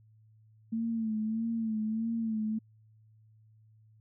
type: tone with vibrato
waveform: sine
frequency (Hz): 222.6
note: A3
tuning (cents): +20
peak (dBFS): -29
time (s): 0.72-2.59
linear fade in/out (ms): 10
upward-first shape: sine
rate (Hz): 1.6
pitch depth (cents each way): 55
effects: added 109 Hz sine -58 dBFS peak until 4 s